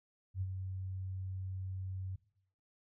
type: tone with ADSR envelope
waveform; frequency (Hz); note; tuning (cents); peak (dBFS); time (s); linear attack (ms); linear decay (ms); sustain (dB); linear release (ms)
sine; 94.2; F#2; +32; -32; 0.34-2.16; 73; 48; -6; 7
effects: noise-tail reverb RT60 0.7 s tail -20 dB re dry